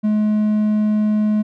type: tone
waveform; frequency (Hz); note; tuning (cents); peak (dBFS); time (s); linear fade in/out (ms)
triangle; 212.4; G#3; +39; -12; 0.03-1.43; 20
effects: none